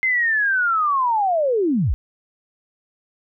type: linear sweep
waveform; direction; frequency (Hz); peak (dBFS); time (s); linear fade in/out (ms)
sine; down; 2093 to 38.89; -16; 0.03-1.94; 0
effects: none